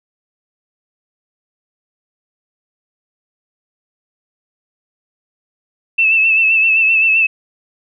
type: tone with vibrato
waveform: sine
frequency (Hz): 2637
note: E7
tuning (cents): 0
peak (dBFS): -9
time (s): 5.98-7.27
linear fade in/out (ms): 10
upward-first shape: sine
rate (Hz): 7.7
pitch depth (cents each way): 40
effects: none